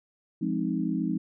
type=chord; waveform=sine; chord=F minor seventh; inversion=none; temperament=equal; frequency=174.61 / 207.7 / 261.6 / 311.1 Hz; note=F3 / Ab3 / C4 / Eb4; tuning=0 / 0 / 0 / 0 cents; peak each=-31 dBFS; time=0.41-1.18 s; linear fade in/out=10 ms; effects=none